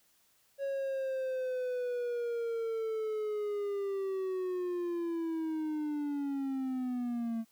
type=linear sweep; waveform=triangle; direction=down; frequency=554.4 to 223.8 Hz; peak=-30 dBFS; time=0.58-7.45 s; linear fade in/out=50 ms; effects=white hiss -69 dBFS RMS until 7.51 s